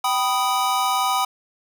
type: chord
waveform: square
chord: G augmented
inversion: none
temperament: equal with one note detuned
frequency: 774.5 / 987.8 / 1244.5 Hz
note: G5 / B5 / D#6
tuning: -21 / 0 / 0 cents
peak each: -24 dBFS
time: 0.04-1.25 s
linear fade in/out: 5 ms
effects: none